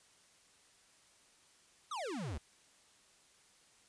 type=exponential sweep; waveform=square; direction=down; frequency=1318.5 to 64.8 Hz; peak=-39 dBFS; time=1.91-2.38 s; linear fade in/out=5 ms; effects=white hiss -66 dBFS RMS until 3.88 s + resampled to 22050 Hz